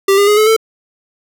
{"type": "tone with pitch steps", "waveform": "square", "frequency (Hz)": [392, 404.4, 417.2, 430.5, 444.1], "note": ["G4", "G#4", "G#4", "A4", "A4"], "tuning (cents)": [0, -46, 8, -38, 16], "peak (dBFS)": -8, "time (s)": [0.08, 0.565], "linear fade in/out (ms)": 5, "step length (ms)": 97, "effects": []}